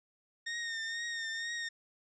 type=tone with vibrato; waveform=sawtooth; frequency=1839 Hz; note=A#6; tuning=24 cents flat; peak=-32 dBFS; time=0.46-1.69 s; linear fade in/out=10 ms; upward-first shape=triangle; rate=2.1 Hz; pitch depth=44 cents each way; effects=resampled to 16000 Hz